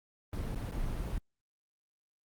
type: noise with dropouts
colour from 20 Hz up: brown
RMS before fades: -35 dBFS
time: 0.33-1.18 s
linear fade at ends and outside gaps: 1 ms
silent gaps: 0.548-0.557 / 0.712-0.72 s
effects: Opus 32 kbps